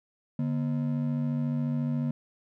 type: ring-modulated tone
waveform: triangle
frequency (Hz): 193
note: G3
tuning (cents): -27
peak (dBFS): -21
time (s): 0.39-2.11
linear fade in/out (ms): 0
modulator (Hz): 47.1
effects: none